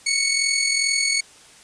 15% pulse tone with amplitude modulation, 2217 Hz, C#7, in tune, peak -10 dBFS, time 0.06-1.21 s, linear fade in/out 10 ms, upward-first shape sine, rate 42.4 Hz, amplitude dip 50%, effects white hiss -48 dBFS RMS until 1.63 s + resampled to 22050 Hz

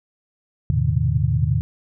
sine tone cluster, 80.7 / 106.2 / 121.2 / 132.1 / 153.9 Hz, E2 / G#2 / B2 / C3 / D#3, -36 / +39 / -32 / +17 / -19 cents, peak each -23 dBFS, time 0.7-1.61 s, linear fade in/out 0 ms, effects none

